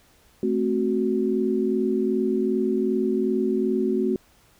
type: chord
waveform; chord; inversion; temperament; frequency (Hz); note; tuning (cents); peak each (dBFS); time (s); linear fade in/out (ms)
sine; F# diminished; first; equal with one note detuned; 219 / 261.6 / 370; A3 / C4 / F#4; -8 / 0 / 0; -25 / -26 / -23; 0.43-4.16; 2
effects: pink hiss -58 dBFS RMS until 4.59 s